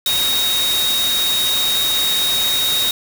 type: tone in noise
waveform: sine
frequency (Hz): 3757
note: A#7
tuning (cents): +13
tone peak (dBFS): -16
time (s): 0.06-2.91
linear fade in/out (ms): 2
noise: white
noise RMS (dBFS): -22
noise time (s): 0.06-2.91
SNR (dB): +3
effects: none